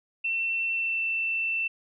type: tone with pitch glide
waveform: sine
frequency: 2695 to 2676 Hz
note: E7 to E7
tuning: +38 to +25 cents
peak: -25 dBFS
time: 0.24-1.68 s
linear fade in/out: 10 ms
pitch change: -13 cents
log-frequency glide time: 0.72-1.02 s
effects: none